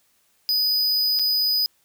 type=tone with dropouts; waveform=square; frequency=4978 Hz; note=D#8; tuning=in tune; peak=-19 dBFS; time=0.49-1.66 s; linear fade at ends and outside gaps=0 ms; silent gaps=1.19-1.195 s; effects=white hiss -64 dBFS RMS until 1.84 s